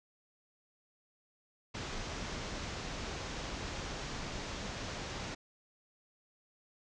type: low-pass noise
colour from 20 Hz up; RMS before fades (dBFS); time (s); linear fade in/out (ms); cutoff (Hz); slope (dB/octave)
pink; -41; 1.74-5.35; 10; 6900; 48
effects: none